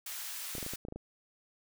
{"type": "high-pass noise", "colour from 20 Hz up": "white", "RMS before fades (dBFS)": -41, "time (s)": [0.06, 0.76], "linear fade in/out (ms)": 5, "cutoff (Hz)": 1100, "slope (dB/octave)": 12}
{"type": "clicks", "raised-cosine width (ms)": 2, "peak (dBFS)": -28, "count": 9, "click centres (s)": [0.552, 0.582, 0.628, 0.664, 0.736, 0.851, 0.885, 0.924, 0.96]}
{"effects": []}